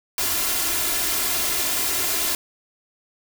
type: noise with comb filter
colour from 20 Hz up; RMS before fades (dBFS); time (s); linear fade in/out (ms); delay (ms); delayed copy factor
white; -23; 0.18-2.35; 2; 2.9; +0.65
effects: none